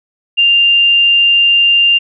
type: tone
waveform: sine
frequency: 2793 Hz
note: F7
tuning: 1 cent flat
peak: -6 dBFS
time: 0.37-1.99 s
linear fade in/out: 20 ms
effects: none